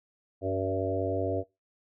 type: harmonic tone with a mistuned harmonic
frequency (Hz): 95.5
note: G2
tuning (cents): -45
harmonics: 1 / 3 / 4 / 5 / 6 / 7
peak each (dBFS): -34 / -34 / -34 / -34 / -34 / -34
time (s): 0.41-1.44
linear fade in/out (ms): 50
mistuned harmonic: 6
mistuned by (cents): +15
effects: noise-tail reverb RT60 0.2 s tail -18 dB re dry